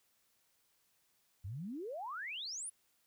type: exponential sweep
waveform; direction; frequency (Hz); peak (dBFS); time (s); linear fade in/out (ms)
sine; up; 86.5 to 10570; -40; 1.44-2.7; 10
effects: white hiss -75 dBFS RMS until 3.06 s